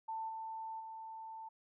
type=tone with level steps; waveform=sine; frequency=890 Hz; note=A5; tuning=20 cents sharp; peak=-38 / -41 / -45 dBFS; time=0.08-1.49 s; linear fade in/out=10 ms; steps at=0.28 / 0.79 s; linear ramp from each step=20 ms; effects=none

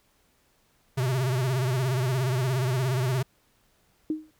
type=tone with vibrato; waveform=square; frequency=128.8 Hz; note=C3; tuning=27 cents flat; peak=-24 dBFS; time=0.97-3.23 s; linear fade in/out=10 ms; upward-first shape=sine; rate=17 Hz; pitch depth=100 cents each way
type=tone with exponential decay; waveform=sine; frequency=311.1 Hz; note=D#4; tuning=in tune; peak=-21 dBFS; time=4.1-4.31 s; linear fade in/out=2 ms; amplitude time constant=45 ms
effects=pink hiss -66 dBFS RMS until 4.39 s

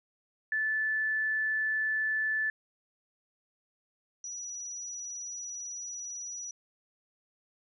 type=tone pair in turn; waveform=sine; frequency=1746 / 5859 Hz; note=A6 / F#8; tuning=-14 / -18 cents; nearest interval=octave + major sixth; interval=2096 cents; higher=second; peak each=-27 / -37 dBFS; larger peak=first; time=0.52-2.5 / 4.24-6.51 s; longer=second; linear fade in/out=2 ms; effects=none

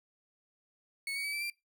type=tone with pitch steps; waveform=35% pulse; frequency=2208 / 2247 / 2286 / 2326 / 2366 Hz; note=C#7 / C#7 / D7 / D7 / D7; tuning=-7 / +23 / -47 / -17 / +12 cents; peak=-32 dBFS; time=1.07-1.5 s; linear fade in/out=2 ms; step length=86 ms; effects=noise-tail reverb RT60 0.2 s tail -23 dB re dry

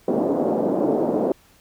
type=band-pass noise; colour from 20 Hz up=pink; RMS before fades=-21 dBFS; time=0.08-1.32 s; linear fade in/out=2 ms; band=230 to 650 Hz; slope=24 dB/octave; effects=pink hiss -55 dBFS RMS until 1.6 s

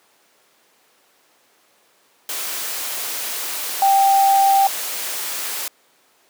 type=tone in noise; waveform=sine; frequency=785 Hz; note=G5; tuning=2 cents sharp; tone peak=-11 dBFS; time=3.82-4.67 s; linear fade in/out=2 ms; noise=white; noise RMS=-26 dBFS; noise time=2.29-5.68 s; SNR=+12 dB; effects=pink hiss -57 dBFS RMS until 6.29 s + high-pass 400 Hz 12 dB/octave

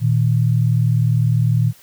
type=tone pair together; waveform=sine; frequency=116.54 / 156.51 Hz; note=A#2 / D#3; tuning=0 / +11 cents; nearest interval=perfect fourth; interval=511 cents; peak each=-14 / -18 dBFS; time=0-1.73 s; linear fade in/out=50 ms; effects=white hiss -48 dBFS RMS until 1.82 s

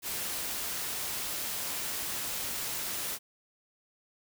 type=noise; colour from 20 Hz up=white; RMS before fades=-35 dBFS; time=0.02-3.19 s; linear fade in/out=50 ms; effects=none

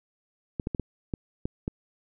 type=clicks; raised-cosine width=3 ms; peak=-16 dBFS; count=7; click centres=0.598 / 0.671 / 0.748 / 0.797 / 1.138 / 1.455 / 1.679 s; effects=none

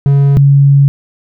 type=tone pair in turn; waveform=triangle / sine; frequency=140 / 140 Hz; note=C#3 / C#3; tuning=+18 / +18 cents; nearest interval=unison; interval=0 cents; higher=neither; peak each=-3 dBFS; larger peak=neither; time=0.06-0.37 / 0.37-0.88 s; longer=second; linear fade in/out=0 ms; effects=none

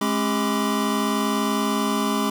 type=tone cluster; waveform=square; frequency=211.3 / 271.7 / 404.4 / 1004 / 1164 Hz; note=G#3 / C#4 / G#4 / B5 / D6; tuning=+30 / -35 / -46 / +28 / -16 cents; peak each=-25 / -27 / -30 / -30 / -30 dBFS; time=0.01-2.3 s; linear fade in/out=5 ms; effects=none

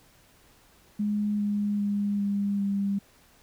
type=tone with pitch steps; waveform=sine; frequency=208 / 205.7 / 203.5 / 201.3 / 199.07 Hz; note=G#3 / G#3 / G#3 / G3 / G3; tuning=+3 / -16 / -35 / +46 / +27 cents; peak=-24 dBFS; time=0.99-2.99 s; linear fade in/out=10 ms; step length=400 ms; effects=pink hiss -59 dBFS RMS until 3.42 s

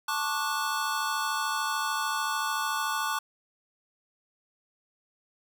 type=chord; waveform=square; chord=D major seventh; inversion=second; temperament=just; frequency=881 / 1101.2 / 1174.7 / 1468.3 Hz; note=A5 / C#6 / D6 / F#6; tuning=+2 / -12 / 0 / -14 cents; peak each=-34 dBFS; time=0.08-3.19 s; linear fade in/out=5 ms; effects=none

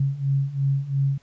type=beating tone pair; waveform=sine; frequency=136.1 / 139 Hz; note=C#3 / C#3; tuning=-31 / +5 cents; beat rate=2.9 Hz; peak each=-25 / -22 dBFS; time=0-1.18 s; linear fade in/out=5 ms; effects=pink hiss -60 dBFS RMS until 1.22 s + resampled to 16000 Hz

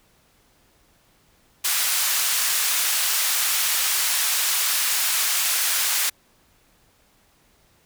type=band-pass noise; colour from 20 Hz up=white; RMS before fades=-22 dBFS; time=1.64-6.1 s; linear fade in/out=10 ms; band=1100 to 15000 Hz; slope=12 dB/octave; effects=pink hiss -60 dBFS RMS until 7.85 s

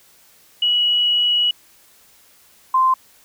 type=tone pair in turn; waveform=sine; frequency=2924 / 1041.3 Hz; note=F#7 / C6; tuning=-21 / -9 cents; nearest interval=octave + tritone; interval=1788 cents; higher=first; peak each=-14 / -12 dBFS; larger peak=second; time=0.62-1.51 / 2.74-2.94 s; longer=first; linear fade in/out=5 ms; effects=white hiss -52 dBFS RMS until 3.24 s

